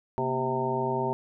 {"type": "harmonic tone with a mistuned harmonic", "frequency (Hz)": 130.2, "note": "C3", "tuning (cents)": -8, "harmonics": [1, 2, 3, 4, 5, 6, 7], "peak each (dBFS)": [-34, -35, -30, -38, -34, -38, -30], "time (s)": [0.18, 1.13], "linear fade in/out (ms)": 0, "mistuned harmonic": 2, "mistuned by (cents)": -150, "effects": []}